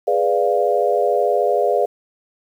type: chord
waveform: sine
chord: G# diminished seventh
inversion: none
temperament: equal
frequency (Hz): 415.3 / 493.9 / 587.3 / 698.5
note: G#4 / B4 / D5 / F5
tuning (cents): 0 / 0 / 0 / 0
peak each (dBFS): -20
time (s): 0.07-1.86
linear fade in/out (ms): 10
effects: 8-bit